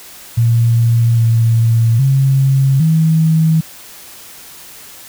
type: tone with pitch steps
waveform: sine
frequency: 116.5 / 114.6 / 135.1 / 160.2 Hz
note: A#2 / A#2 / C#3 / E3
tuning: -1 / -29 / -44 / -49 cents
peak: -8 dBFS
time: 0.37-3.61 s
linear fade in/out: 10 ms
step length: 810 ms
effects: white hiss -36 dBFS RMS until 5.08 s